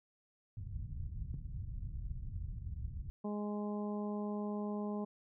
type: low-pass noise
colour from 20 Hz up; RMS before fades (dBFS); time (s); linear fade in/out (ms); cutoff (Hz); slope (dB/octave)
white; -42; 0.57-3.1; 0; 110; 24
type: tone with exponential decay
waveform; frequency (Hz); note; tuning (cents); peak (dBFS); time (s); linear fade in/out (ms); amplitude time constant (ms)
sine; 138.59; C#3; 0; -34; 1.34-1.44; 2; 21
type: harmonic tone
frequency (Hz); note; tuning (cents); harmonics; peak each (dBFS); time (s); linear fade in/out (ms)
207.7; G#3; 0; 1 / 2 / 3 / 4 / 5; -37 / -43 / -47 / -49 / -51; 3.24-5.05; 10
effects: none